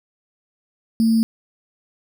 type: tone with sample-and-hold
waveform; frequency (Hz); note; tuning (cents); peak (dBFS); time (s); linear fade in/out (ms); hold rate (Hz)
sine; 225.2; A3; +40; -13; 1-1.23; 0; 4900
effects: none